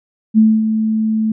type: tone with ADSR envelope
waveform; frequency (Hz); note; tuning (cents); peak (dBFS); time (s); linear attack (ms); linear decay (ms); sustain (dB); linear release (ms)
sine; 219; A3; -8; -5; 0.34-1.32; 39; 240; -8; 4
effects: none